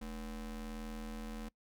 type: ring-modulated tone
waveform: square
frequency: 130.81 Hz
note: C3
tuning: in tune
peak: -39 dBFS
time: 0.01-1.49 s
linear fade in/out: 10 ms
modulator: 90.2 Hz
effects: noise-tail reverb RT60 0.1 s tail -23 dB re dry